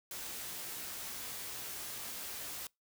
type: noise with comb filter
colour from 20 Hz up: white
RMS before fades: -43 dBFS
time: 0.11-2.67 s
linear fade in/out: 2 ms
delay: 17 ms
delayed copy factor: +0.5
effects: noise-tail reverb RT60 0.2 s tail -25 dB re dry